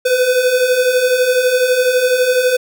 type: beating tone pair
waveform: square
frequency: 493.9 / 505.9 Hz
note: B4 / B4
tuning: 0 / +42 cents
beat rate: 12 Hz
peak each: -19 / -13 dBFS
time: 0.05-2.57 s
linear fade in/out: 10 ms
effects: none